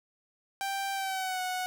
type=tone with pitch glide; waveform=sawtooth; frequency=785 to 736.7 Hz; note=G5 to F#5; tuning=+2 to -8 cents; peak=-27 dBFS; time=0.61-1.66 s; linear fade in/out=0 ms; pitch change=-110 cents; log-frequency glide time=0.93-1.41 s; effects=none

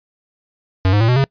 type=tone with pitch steps; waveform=square; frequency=94.3 / 103.43 / 113.45 / 124.43 / 136.48 Hz; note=F#2 / G#2 / A#2 / B2 / C#3; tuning=+33 / -7 / -47 / +13 / -27 cents; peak=-12 dBFS; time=0.85-1.24 s; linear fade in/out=0 ms; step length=78 ms; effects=noise-tail reverb RT60 0.1 s tail -25 dB re dry + resampled to 11025 Hz

